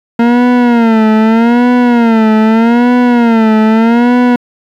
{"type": "tone with vibrato", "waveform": "40% pulse", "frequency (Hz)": 231.5, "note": "A#3", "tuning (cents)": -12, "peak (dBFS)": -4, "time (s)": [0.19, 4.36], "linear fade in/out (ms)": 5, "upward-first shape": "sine", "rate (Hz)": 0.81, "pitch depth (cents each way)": 110, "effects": ["low-pass 2000 Hz 12 dB/octave", "7-bit"]}